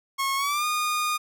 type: tone with pitch glide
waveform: sawtooth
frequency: 1090 to 1223.5 Hz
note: C#6 to D#6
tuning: -29 to -29 cents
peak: -20 dBFS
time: 0.18-1.18 s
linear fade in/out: 20 ms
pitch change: +200 cents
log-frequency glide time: 0.36-0.65 s
effects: none